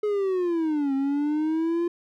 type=linear two-way sweep; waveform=triangle; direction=down then up; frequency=425.4 to 268.3 to 347.2 Hz; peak=-20 dBFS; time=0.03-1.88 s; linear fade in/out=5 ms; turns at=0.94 s; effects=none